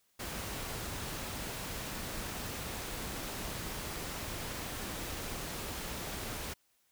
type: noise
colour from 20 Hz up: pink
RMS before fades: -40 dBFS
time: 0.19-6.54 s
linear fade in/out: 10 ms
effects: white hiss -73 dBFS RMS until 6.91 s